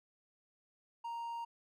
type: tone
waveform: triangle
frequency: 932.3 Hz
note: A#5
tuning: in tune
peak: -37 dBFS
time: 1.04-1.45 s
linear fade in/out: 10 ms
effects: none